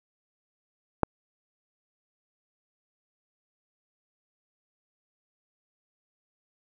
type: click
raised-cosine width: 1 ms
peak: -6 dBFS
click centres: 1.033 s
effects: none